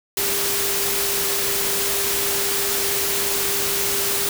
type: tone in noise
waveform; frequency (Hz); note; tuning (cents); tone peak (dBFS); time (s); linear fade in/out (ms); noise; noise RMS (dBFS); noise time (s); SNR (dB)
sine; 399.1; G4; +31; -29; 0.17-4.29; 2; white; -22; 0.17-4.29; -10
effects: none